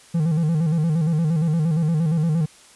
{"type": "tone with vibrato", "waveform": "triangle", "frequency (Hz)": 160.5, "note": "E3", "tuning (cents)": -46, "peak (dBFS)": -15, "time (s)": [0.14, 2.46], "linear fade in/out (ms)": 10, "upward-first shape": "square", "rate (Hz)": 8.6, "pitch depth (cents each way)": 85, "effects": ["white hiss -49 dBFS RMS until 2.75 s", "resampled to 24000 Hz"]}